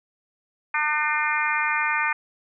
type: harmonic tone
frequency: 301.5 Hz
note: D4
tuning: 46 cents sharp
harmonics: 3 / 4 / 5 / 6 / 7 / 8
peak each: -28 / -28 / -28 / -28 / -28 / -28 dBFS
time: 0.74-2.13 s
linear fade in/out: 5 ms
effects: none